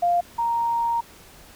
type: tone pair in turn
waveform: sine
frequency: 698.5 / 932.4 Hz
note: F5 / A#5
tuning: 0 / 0 cents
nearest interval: perfect fourth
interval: 500 cents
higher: second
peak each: -17 / -20 dBFS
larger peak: first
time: 0.02-0.21 / 0.38-1.01 s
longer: second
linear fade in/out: 10 ms
effects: pink hiss -48 dBFS RMS until 1.55 s